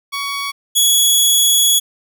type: tone pair in turn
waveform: 15% pulse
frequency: 1123 / 3365 Hz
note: C#6 / G#7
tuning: +22 / +22 cents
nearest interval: octave + perfect fifth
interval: 1900 cents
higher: second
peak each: -14 / -3 dBFS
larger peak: second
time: 0.12-0.52 / 0.75-1.8 s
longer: second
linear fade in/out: 20 ms
effects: none